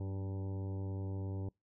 harmonic tone with a mistuned harmonic, 97 Hz, G2, 18 cents flat, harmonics 1 / 2 / 3 / 4 / 5 / 6 / 8 / 9 / 10, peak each -37 / -48 / -47 / -50 / -55 / -56 / -62 / -61 / -66 dBFS, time 0-1.49 s, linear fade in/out 5 ms, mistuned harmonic 2, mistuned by -56 cents, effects noise-tail reverb RT60 0.2 s tail -26 dB re dry

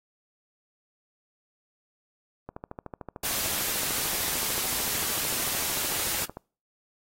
click train, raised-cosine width 1 ms, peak -23 dBFS, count 53, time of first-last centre 2.49-6.371 s, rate 13.4 Hz
white noise, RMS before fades -29 dBFS, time 3.23-6.26 s, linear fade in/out 20 ms
effects noise-tail reverb RT60 0.4 s tail -26 dB re dry + AAC 48 kbps

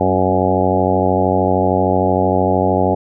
harmonic tone with a mistuned harmonic, 93.1 Hz, F#2, 11 cents sharp, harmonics 1 / 2 / 3 / 4 / 5 / 6 / 7 / 8 / 9, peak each -21 / -21 / -21 / -21 / -21 / -21 / -21 / -21 / -21 dBFS, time 0-2.95 s, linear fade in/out 10 ms, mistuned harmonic 3, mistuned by -29 cents, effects none

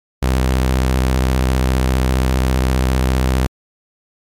sawtooth tone with vibrato, 64.3 Hz, C2, 30 cents flat, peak -9 dBFS, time 0.22-3.47 s, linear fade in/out 10 ms, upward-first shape triangle, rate 15 Hz, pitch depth 69 cents each way, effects MP3 96 kbps

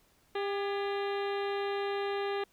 harmonic tone with a mistuned harmonic, 400 Hz, G4, 35 cents sharp, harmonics 1 / 2 / 3 / 4 / 5 / 6 / 7 / 8 / 9 / 10, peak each -32 / -38 / -42 / -44 / -46 / -48 / -49 / -50 / -51 / -52 dBFS, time 0.35-2.44 s, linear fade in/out 5 ms, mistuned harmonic 4, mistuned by +78 cents, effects pink hiss -67 dBFS RMS until 2.52 s

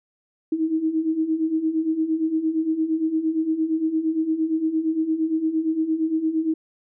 sine beating tone pair, 312.8 / 321.5 Hz, D#4 / E4, +9 / -43 cents, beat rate 8.7 Hz, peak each -26 / -21 dBFS, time 0.52-6.54 s, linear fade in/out 5 ms, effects none

